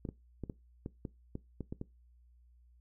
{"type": "clicks", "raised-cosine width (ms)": 3, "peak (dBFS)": -26, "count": 10, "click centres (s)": [0.052, 0.089, 0.437, 0.498, 0.861, 1.052, 1.354, 1.607, 1.725, 1.814], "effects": ["noise-tail reverb RT60 0.2 s tail -20 dB re dry", "added 60 Hz sine -60 dBFS peak until 2.8 s"]}